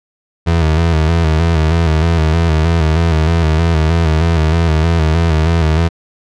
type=tone with vibrato; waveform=30% pulse; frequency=81 Hz; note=E2; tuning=30 cents flat; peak=-7 dBFS; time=0.46-5.89 s; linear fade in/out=20 ms; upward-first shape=square; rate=3.2 Hz; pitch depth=54 cents each way; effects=low-pass 5000 Hz 12 dB/octave